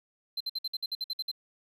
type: tone bursts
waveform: triangle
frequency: 4100 Hz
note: C8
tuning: 36 cents flat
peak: -29 dBFS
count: 11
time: 0.37-1.315 s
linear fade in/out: 5 ms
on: 35 ms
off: 56 ms
effects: none